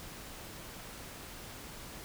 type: silence
effects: pink hiss -47 dBFS RMS until 2.04 s